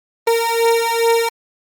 30% pulse beating tone pair, 460 / 462.4 Hz, A#4 / A#4, -23 / -14 cents, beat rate 2.4 Hz, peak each -14 dBFS, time 0.27-1.29 s, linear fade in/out 5 ms, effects Opus 32 kbps

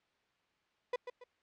35% pulse tone with echo, 493.9 Hz, B4, in tune, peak -30 dBFS, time 0.93-0.96 s, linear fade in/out 5 ms, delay 140 ms, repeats 2, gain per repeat -9 dB, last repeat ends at 1.24 s, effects white hiss -75 dBFS RMS until 1.42 s + low-pass 3000 Hz 12 dB/octave

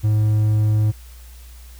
triangle tone, 107.1 Hz, A2, 46 cents flat, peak -12 dBFS, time 0.03-0.92 s, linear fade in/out 20 ms, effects added 60 Hz sine -38 dBFS peak until 1.79 s + white hiss -49 dBFS RMS until 1.79 s

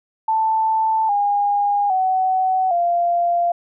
sine tone with pitch steps, 883 / 814.4 / 751.1 / 692.8 Hz, A5 / G#5 / F#5 / F5, +6 / -34 / +26 / -14 cents, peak -15 dBFS, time 0.28-3.52 s, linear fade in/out 5 ms, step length 810 ms, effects none

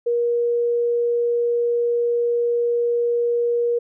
sine tone, 475 Hz, A#4, 33 cents sharp, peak -17 dBFS, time 0.06-3.79 s, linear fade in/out 10 ms, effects none

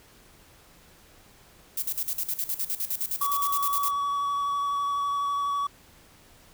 violet noise with tremolo, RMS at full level -28 dBFS, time 1.77-3.91 s, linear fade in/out 5 ms, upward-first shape square, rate 9.7 Hz, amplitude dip 80%
triangle tone with vibrato, 1134 Hz, C#6, 39 cents sharp, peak -23 dBFS, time 3.21-5.67 s, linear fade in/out 5 ms, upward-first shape square, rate 12 Hz, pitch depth 9 cents each way
effects pink hiss -55 dBFS RMS until 6.53 s

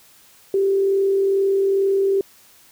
sine tone with frequency modulation, 391.2 Hz, G4, 4 cents flat, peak -15 dBFS, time 0.54-2.21 s, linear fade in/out 2 ms, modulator 42.3 Hz, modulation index 0.23, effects white hiss -51 dBFS RMS until 2.71 s

